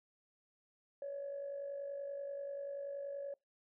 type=tone with amplitude modulation; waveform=sine; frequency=562 Hz; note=C#5; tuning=24 cents sharp; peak=-37 dBFS; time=1.02-3.34 s; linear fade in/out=2 ms; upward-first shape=sine; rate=50.4 Hz; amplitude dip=50%; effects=noise-tail reverb RT60 0.2 s tail -25 dB re dry + tanh soft clip ceiling -35 dBFS